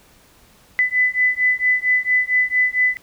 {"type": "beating tone pair", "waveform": "sine", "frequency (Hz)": [2000, 2004.4], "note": ["B6", "B6"], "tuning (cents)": [21, 25], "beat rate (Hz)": 4.4, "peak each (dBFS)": -18, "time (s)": [0.79, 2.97], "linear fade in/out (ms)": 0, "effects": ["pink hiss -52 dBFS RMS until 3.02 s"]}